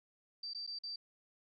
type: tone with dropouts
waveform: sine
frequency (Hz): 4661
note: D8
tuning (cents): -14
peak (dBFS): -40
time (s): 0.43-0.96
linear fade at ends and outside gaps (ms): 5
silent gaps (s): 0.535-0.547 / 0.666-0.674 / 0.788-0.835
effects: none